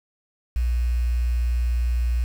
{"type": "tone with quantisation", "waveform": "sine", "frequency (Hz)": 60.1, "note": "B1", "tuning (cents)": -46, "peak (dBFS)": -19, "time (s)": [0.56, 2.24], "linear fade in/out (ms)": 0, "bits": 7, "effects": []}